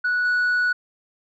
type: tone with level steps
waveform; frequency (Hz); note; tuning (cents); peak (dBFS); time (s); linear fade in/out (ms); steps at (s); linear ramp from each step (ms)
sine; 1472; F#6; -9; -17 / -15; 0.04-0.73; 10; 0.25; 2
effects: tanh soft clip ceiling -17 dBFS